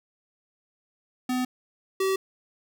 square tone pair in turn, 252.5 / 383.4 Hz, B3 / G4, +39 / -38 cents, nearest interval perfect fifth, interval 723 cents, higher second, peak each -25 / -23 dBFS, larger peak second, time 1.29-1.45 / 2-2.16 s, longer neither, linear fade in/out 5 ms, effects none

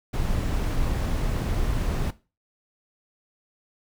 brown noise, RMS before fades -25 dBFS, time 0.13-2.11 s, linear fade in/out 10 ms, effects noise-tail reverb RT60 0.3 s tail -17 dB re dry

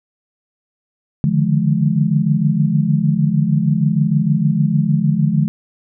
sine tone cluster, 145.7 / 152.2 / 172.7 / 211.6 Hz, D3 / D#3 / F3 / G#3, -13 / -38 / -19 / +33 cents, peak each -18 dBFS, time 1.24-5.48 s, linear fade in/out 0 ms, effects none

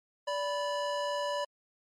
square tone pair together, 580 / 987.9 Hz, D5 / B5, -22 / 0 cents, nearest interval major sixth, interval 922 cents, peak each -33 / -35 dBFS, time 0.27-1.45 s, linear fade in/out 10 ms, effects low-pass 6000 Hz 12 dB/octave + MP3 64 kbps

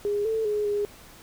sine tone with pitch steps, 410.6 / 444 / 419.2 / 411.6 Hz, G#4 / A4 / G#4 / G#4, -20 / +16 / +16 / -16 cents, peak -23 dBFS, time 0.05-0.85 s, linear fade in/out 0 ms, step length 200 ms, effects pink hiss -49 dBFS RMS until 1.22 s

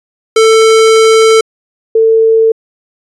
square / sine tone pair in turn, 444.2 / 447.5 Hz, A4 / A4, +16 / +29 cents, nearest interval unison, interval 13 cents, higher second, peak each -4 dBFS, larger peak neither, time 0.36-1.41 / 1.95-2.52 s, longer first, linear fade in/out 5 ms, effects resampled to 22050 Hz

